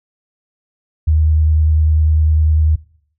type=tone with vibrato; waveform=sine; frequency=77.78 Hz; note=D#2; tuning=in tune; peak=-9 dBFS; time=1.07-2.76 s; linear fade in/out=10 ms; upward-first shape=sine; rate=10 Hz; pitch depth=15 cents each way; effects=noise-tail reverb RT60 0.6 s tail -21 dB re dry